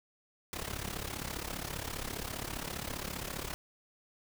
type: noise with amplitude modulation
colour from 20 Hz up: pink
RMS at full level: -36 dBFS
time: 0.53-3.54 s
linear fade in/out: 0 ms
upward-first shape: sine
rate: 35 Hz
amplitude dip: 80%
effects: none